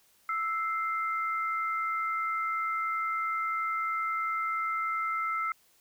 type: tone pair together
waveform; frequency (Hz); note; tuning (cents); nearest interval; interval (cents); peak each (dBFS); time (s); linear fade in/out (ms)
sine; 1318.5 / 2088; E6 / C7; 0 / -4; minor sixth; 796; -29 / -35; 0.29-5.52; 2
effects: white hiss -65 dBFS RMS until 5.8 s